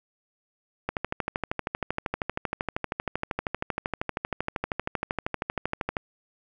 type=click train; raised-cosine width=0.5 ms; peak=-12 dBFS; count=66; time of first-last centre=0.89-5.968 s; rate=12.8 Hz; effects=none